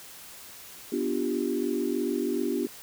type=chord; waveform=sine; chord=G dominant seventh; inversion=first; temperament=equal; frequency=246.9 / 293.7 / 349.2 / 392 Hz; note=B3 / D4 / F4 / G4; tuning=0 / 0 / 0 / 0 cents; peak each=-31 dBFS; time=0.92-2.67 s; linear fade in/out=5 ms; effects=white hiss -46 dBFS RMS until 2.82 s